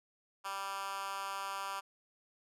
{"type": "tone with high-pass filter", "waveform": "10% pulse", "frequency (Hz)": 196, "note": "G3", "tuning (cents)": 0, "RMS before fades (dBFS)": -40, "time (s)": [0.44, 1.81], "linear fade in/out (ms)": 20, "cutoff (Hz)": 1100, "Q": 2, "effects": ["resampled to 32000 Hz"]}